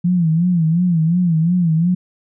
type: tone with vibrato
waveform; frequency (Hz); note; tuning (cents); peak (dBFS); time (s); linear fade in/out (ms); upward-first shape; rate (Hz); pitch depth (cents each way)
sine; 169.4; E3; +48; -12; 0.04-1.95; 10; sine; 2.8; 120
effects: none